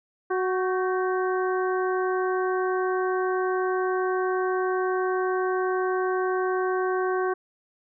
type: harmonic tone with a mistuned harmonic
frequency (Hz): 370.9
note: F#4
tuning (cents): +4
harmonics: 1 / 2 / 3 / 4 / 5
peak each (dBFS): -24 / -31 / -31 / -33 / -43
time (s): 0.3-7.34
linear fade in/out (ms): 10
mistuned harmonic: 4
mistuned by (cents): +64
effects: none